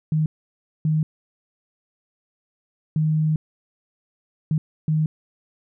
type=tone bursts at uneven times; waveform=sine; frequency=155.56 Hz; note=D#3; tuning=in tune; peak=-17 dBFS; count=5; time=0.12-0.26 / 0.85-1.03 / 2.96-3.36 / 4.51-4.58 / 4.88-5.06 s; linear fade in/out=2 ms; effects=none